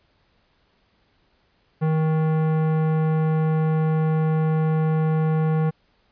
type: tone with tanh clipping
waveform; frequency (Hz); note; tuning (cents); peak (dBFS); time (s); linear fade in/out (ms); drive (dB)
sine; 157.6; D#3; +23; -20; 1.81-5.71; 20; 17
effects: pink hiss -64 dBFS RMS until 6.11 s + resampled to 11025 Hz